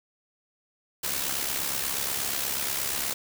white noise with amplitude modulation, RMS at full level -27 dBFS, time 1.03-3.14 s, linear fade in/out 10 ms, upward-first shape sine, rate 68.4 Hz, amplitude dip 55%, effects none

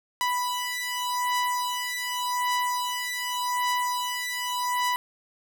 sawtooth beating tone pair, 987.8 / 988.66 Hz, B5 / B5, 0 / +2 cents, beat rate 0.86 Hz, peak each -25 dBFS, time 0.21-4.96 s, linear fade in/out 0 ms, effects none

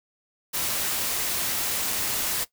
white noise, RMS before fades -27 dBFS, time 0.53-2.45 s, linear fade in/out 20 ms, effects noise-tail reverb RT60 0.1 s tail -17 dB re dry

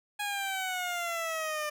15% pulse exponential sweep, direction down, 830.6 to 596 Hz, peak -25 dBFS, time 0.19-1.7 s, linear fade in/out 10 ms, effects none

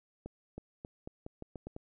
accelerating click train, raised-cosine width 2 ms, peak -29 dBFS, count 9, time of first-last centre 0.26-1.764 s, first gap 320 ms, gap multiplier 0.84, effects none

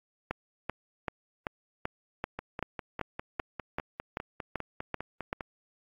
two click trains, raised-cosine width 0.5 ms, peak -20 / -16 dBFS, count 16 / 14, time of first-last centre 2.39-5.408 / 0.31-5.329 s, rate 4.97 / 2.59 Hz, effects AAC 64 kbps

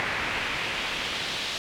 brown noise with band-pass filter sweep, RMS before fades -30 dBFS, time 0-1.58 s, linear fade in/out 0 ms, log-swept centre 2000 to 3800 Hz, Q 1.7, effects none

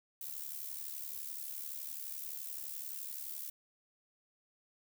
violet noise with amplitude modulation, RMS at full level -40 dBFS, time 0.21-3.5 s, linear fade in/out 5 ms, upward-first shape sine, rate 71.7 Hz, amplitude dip 70%, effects none

